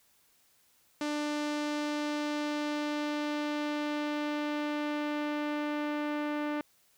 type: tone with low-pass filter sweep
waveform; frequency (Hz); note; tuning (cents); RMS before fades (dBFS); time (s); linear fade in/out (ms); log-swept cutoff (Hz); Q
sawtooth; 296.8; D4; +18; -33; 1.01-6.61; 2; 6500 to 2200; 0.94
effects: white hiss -67 dBFS RMS until 6.97 s